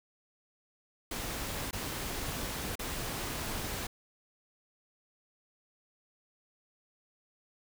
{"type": "noise with dropouts", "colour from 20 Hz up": "pink", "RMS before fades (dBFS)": -37, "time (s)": [1.11, 3.87], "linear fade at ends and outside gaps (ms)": 5, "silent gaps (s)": [[1.71, 1.729], [2.755, 2.792]], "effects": []}